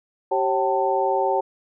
sine tone cluster, 386.2 / 544 / 769 / 890 Hz, G4 / C#5 / G5 / A5, -26 / -33 / -33 / +20 cents, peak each -24 dBFS, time 0.31-1.41 s, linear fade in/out 10 ms, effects none

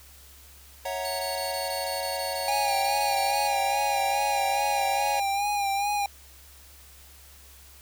square chord, F# dominant seventh, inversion second, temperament equal with one note detuned, 554.4 / 654.3 / 740 / 932.3 Hz, C#5 / E5 / F#5 / A#5, 0 / -13 / 0 / 0 cents, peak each -34 / -37 / -35 / -37 dBFS, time 0.85-5.2 s, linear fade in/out 5 ms
sawtooth tone bursts, 4439 Hz, C#8, 2 cents sharp, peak -31 dBFS, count 15, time 1.05-3.472 s, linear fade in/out 0 ms, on 140 ms, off 23 ms
square tone with vibrato, 807 Hz, G#5, 50 cents flat, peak -25 dBFS, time 2.48-6.06 s, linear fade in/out 2 ms, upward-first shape sine, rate 2.4 Hz, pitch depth 44 cents each way
effects added 68 Hz sine -52 dBFS peak until 7.81 s + white hiss -52 dBFS RMS until 7.81 s

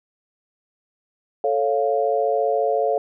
sine chord, A augmented, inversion none, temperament equal, 440 / 554.4 / 698.5 Hz, A4 / C#5 / E#5, 0 / 0 / 0 cents, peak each -22 dBFS, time 1.44-2.98 s, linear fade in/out 2 ms, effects none

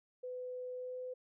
sine tone with pitch glide, 502 to 505.8 Hz, B4 to B4, +28 to +41 cents, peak -40 dBFS, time 0.23-1.14 s, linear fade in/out 10 ms, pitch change +13 cents, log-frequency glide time 0.74-0.98 s, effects none

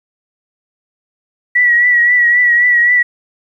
sine tone with vibrato, 1936 Hz, B6, 35 cents flat, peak -7 dBFS, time 1.55-3.03 s, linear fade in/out 10 ms, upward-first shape triangle, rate 3.8 Hz, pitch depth 47 cents each way, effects 8-bit

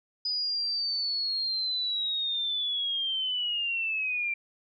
sine linear sweep, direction down, 4978 to 2353 Hz, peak -27 dBFS, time 0.25-4.34 s, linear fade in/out 5 ms, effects none

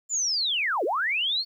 sine linear two-way sweep, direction down then up, 7280 to 319.9 to 4472 Hz, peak -23 dBFS, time 0.09-1.45 s, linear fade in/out 50 ms, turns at 0.84 s, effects 10-bit

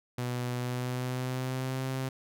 sawtooth tone with pitch glide, 123.47 to 131.57 Hz, B2 to C3, 0 to +10 cents, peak -27 dBFS, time 0.18-2.09 s, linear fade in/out 5 ms, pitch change +110 cents, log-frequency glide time 0.56-1.87 s, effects none

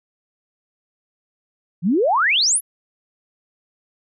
sine exponential sweep, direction up, 153.4 to 11970 Hz, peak -14 dBFS, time 1.82-2.61 s, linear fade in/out 50 ms, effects none

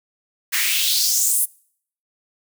white noise with high-pass filter sweep, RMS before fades -19 dBFS, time 0.52-1.46 s, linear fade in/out 20 ms, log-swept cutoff 1700 to 11000 Hz, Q 3.2, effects noise-tail reverb RT60 0.6 s tail -25 dB re dry

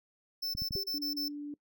square tone bursts, 5300 Hz, E8, 9 cents sharp, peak -33 dBFS, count 6, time 0.42-1.285 s, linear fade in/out 10 ms, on 120 ms, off 29 ms
clicks, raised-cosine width 5 ms, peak -28 dBFS, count 4, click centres 0.551 / 0.62 / 0.709 / 0.754 s
sine tone with exponential decay, 392 Hz, G4, in tune, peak -34 dBFS, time 0.76-0.96 s, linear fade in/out 2 ms, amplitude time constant 42 ms
sine tone, 291.7 Hz, D4, 12 cents flat, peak -37 dBFS, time 0.94-1.54 s, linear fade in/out 2 ms
effects noise-tail reverb RT60 0.1 s tail -22 dB re dry

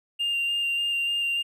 triangle tone with vibrato, 2794 Hz, F7, in tune, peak -21 dBFS, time 0.19-1.43 s, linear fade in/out 20 ms, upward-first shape square, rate 3.4 Hz, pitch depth 10 cents each way, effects tanh soft clip ceiling -19 dBFS

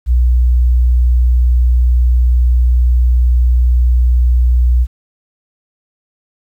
sine tone, 61.1 Hz, B1, 18 cents flat, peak -6 dBFS, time 0.06-4.87 s, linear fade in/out 50 ms, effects tanh soft clip ceiling -3 dBFS + 8-bit

